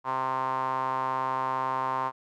sawtooth tone with band-pass filter, 131.1 Hz, C3, 4 cents sharp, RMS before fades -29 dBFS, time 0.04-2.12 s, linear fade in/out 50 ms, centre 1000 Hz, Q 6.8, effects none

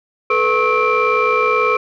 sine tone cluster, 435 / 493.5 / 1088 / 1295 / 2356 Hz, A4 / B4 / C#6 / E6 / D7, -20 / -1 / -33 / -31 / +5 cents, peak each -18 dBFS, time 0.3-1.77 s, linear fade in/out 5 ms, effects tanh soft clip ceiling -6 dBFS

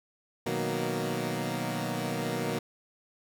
15% pulse chord, B major seventh, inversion none, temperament equal, 123.47 / 155.56 / 185 / 233.1 Hz, B2 / D#3 / F#3 / A#3, 0 / 0 / 0 / 0 cents, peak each -29 dBFS, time 0.46-2.59 s, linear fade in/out 5 ms, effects none

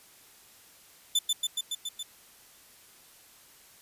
sawtooth tone with echo, 3520 Hz, A7, in tune, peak -19 dBFS, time 1.15-1.19 s, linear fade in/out 5 ms, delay 140 ms, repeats 6, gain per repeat -2 dB, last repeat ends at 2.03 s, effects white hiss -56 dBFS RMS until 3.81 s + resampled to 32000 Hz

